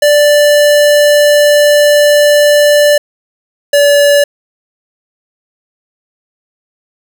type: tone pair in turn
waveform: square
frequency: 587.3 / 575.2 Hz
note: D5 / D5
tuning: 0 / -36 cents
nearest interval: unison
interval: 36 cents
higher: first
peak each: -5 dBFS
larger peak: neither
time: 0.02-2.98 / 3.73-4.24 s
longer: first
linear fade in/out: 5 ms
effects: none